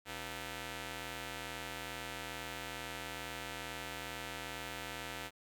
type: ring-modulated tone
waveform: 5% pulse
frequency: 209.3 Hz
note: G#3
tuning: 14 cents sharp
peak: -27 dBFS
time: 0.05-5.31 s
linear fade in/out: 50 ms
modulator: 1110 Hz
effects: none